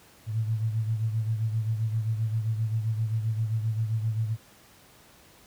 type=beating tone pair; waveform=sine; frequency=110 / 117.6 Hz; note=A2 / A#2; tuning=0 / +16 cents; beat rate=7.6 Hz; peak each=-25 / -33 dBFS; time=0.26-4.37 s; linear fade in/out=50 ms; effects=pink hiss -55 dBFS RMS until 5.46 s + high-pass 60 Hz 12 dB/octave